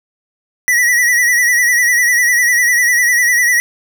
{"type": "tone with vibrato", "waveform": "square", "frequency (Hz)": 1938, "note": "B6", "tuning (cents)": -33, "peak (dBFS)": -10, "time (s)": [0.68, 3.6], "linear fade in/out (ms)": 0, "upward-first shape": "sine", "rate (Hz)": 10, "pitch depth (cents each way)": 59, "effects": []}